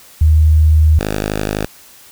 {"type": "tone pair in turn", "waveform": ["sine", "5% pulse"], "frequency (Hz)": [77.78, 51.91], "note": ["D#2", "G#1"], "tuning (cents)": [0, 0], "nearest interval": "perfect fifth", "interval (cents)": 700, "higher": "first", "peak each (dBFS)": -6, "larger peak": "neither", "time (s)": [[0.21, 0.99], [0.99, 1.66]], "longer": "first", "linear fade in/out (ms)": 5, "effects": ["white hiss -42 dBFS RMS until 2.11 s"]}